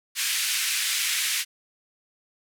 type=band-pass noise; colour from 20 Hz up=pink; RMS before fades=-26 dBFS; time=0.15-1.45 s; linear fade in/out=50 ms; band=1900 to 13000 Hz; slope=24 dB/octave; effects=none